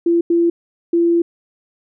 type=tone bursts at uneven times; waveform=sine; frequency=340 Hz; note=F4; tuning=46 cents flat; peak=-11 dBFS; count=3; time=0.06-0.21 / 0.3-0.5 / 0.93-1.22 s; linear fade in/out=5 ms; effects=none